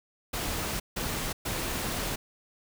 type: noise bursts at uneven times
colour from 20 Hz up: pink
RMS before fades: -32 dBFS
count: 3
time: 0.33-0.8 / 0.96-1.33 / 1.45-2.16 s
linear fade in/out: 10 ms
effects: none